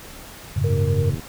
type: chord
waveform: sine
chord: F# suspended second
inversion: none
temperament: just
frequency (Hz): 92.5 / 104.06 / 138.75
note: F#2 / G#2 / C#3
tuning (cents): 0 / +4 / +2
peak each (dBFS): -22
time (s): 0.56-1.15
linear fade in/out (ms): 10
type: tone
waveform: sine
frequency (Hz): 465.5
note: A#4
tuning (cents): -2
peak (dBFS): -25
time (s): 0.64-1.1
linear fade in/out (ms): 5
type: click train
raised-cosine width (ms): 3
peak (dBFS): -21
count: 41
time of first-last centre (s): 0.69-1.196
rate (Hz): 79.1
effects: pink hiss -40 dBFS RMS until 1.28 s